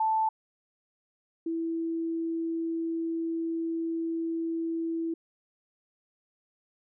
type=tone pair in turn; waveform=sine; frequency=880 / 329.6 Hz; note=A5 / E4; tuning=0 / 0 cents; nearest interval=octave + perfect fourth; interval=1700 cents; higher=first; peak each=-23 / -28 dBFS; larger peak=first; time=0-0.29 / 1.46-5.14 s; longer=second; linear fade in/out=5 ms; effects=none